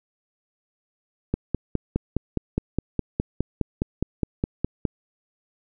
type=click train; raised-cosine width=3 ms; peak=-9 dBFS; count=18; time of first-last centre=1.34-4.852 s; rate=4.84 Hz; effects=none